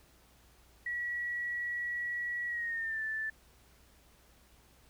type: tone with pitch glide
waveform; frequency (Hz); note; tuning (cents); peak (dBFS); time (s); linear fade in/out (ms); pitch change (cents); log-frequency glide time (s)
sine; 1929 to 1758.7; B6 to A6; -41 to -1; -33; 0.86-3.3; 5; -160; 2.47-3.02
effects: added 60 Hz sine -64 dBFS peak until 4.89 s + pink hiss -64 dBFS RMS until 4.89 s